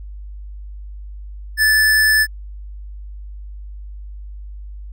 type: tone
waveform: square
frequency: 1745 Hz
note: A6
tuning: 15 cents flat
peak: -12 dBFS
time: 1.57-2.27 s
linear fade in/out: 50 ms
effects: added 50 Hz sine -30 dBFS peak until 4.92 s